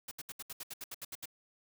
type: noise bursts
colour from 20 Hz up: white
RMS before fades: -43 dBFS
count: 12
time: 0.08-1.257 s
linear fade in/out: 5 ms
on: 33 ms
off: 71 ms
effects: none